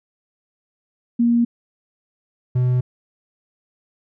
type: tone pair in turn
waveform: sine / triangle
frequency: 236 / 125.35 Hz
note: A#3 / B2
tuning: +22 / +26 cents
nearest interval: major seventh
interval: 1096 cents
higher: first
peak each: -13 dBFS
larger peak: neither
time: 1.19-1.45 / 2.55-2.81 s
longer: neither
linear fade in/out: 10 ms
effects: none